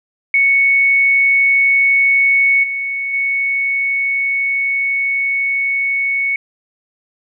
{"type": "tone with level steps", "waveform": "sine", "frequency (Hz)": 2217, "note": "C#7", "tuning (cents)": 0, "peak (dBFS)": [-9, -18, -14], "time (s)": [0.34, 6.36], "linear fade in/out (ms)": 2, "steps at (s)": [2.63, 3.13], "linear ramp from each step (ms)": 10, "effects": []}